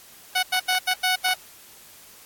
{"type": "tone bursts at uneven times", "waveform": "10% pulse", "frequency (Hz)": 740, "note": "F#5", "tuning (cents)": 0, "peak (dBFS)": -11, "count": 6, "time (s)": [[0.35, 0.43], [0.52, 0.6], [0.68, 0.79], [0.87, 0.94], [1.03, 1.16], [1.24, 1.34]], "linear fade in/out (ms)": 10, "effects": ["white hiss -48 dBFS RMS until 2.25 s", "AAC 64 kbps"]}